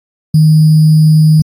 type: tone with sample-and-hold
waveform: sine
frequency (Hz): 155.56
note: D#3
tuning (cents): 0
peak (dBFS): -3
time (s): 0.34-1.42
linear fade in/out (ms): 5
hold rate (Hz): 4900
effects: AAC 48 kbps